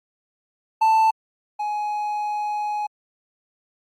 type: tone pair in turn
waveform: triangle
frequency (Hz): 884 / 837.8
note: A5 / G#5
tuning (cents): +8 / +15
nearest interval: minor second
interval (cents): 93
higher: first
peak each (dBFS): -12 / -21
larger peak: first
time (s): 0.81-1.11 / 1.59-2.87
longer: second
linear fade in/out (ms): 10
effects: Opus 48 kbps